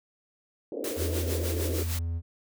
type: band-pass noise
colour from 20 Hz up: white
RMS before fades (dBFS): -34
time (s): 0.72-1.83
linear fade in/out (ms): 2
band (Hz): 270 to 540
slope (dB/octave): 48
type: noise with tremolo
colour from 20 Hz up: white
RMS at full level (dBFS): -35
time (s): 0.84-1.99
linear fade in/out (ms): 2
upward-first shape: sine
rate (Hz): 6.6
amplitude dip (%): 60
type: tone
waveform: triangle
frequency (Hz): 83.6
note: E2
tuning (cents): +25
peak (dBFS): -26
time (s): 0.96-2.22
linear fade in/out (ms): 50
effects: none